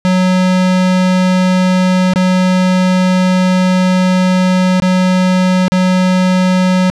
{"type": "tone with dropouts", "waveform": "square", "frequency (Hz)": 184.3, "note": "F#3", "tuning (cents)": -7, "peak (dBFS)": -9, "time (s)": [0.05, 6.9], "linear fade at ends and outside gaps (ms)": 0, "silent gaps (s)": [[2.136, 2.159], [4.8, 4.822], [5.681, 5.72]], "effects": ["low-pass 6000 Hz 12 dB/octave"]}